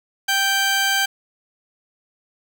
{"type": "tone pair together", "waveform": "15% pulse", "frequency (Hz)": [784, 1568], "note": ["G5", "G6"], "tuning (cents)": [0, 0], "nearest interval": "octave", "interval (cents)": 1200, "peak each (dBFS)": -15, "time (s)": [0.28, 1.06], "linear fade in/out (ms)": 10, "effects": []}